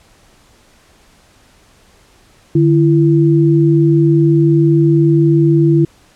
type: tone pair together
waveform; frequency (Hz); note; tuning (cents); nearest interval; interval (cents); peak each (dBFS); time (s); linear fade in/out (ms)
sine; 148.9 / 334.5; D3 / E4; +24 / +25; octave + major second; 1401; -10; 2.55-5.85; 5
effects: pink hiss -49 dBFS RMS until 6.15 s + low-pass 10000 Hz 12 dB/octave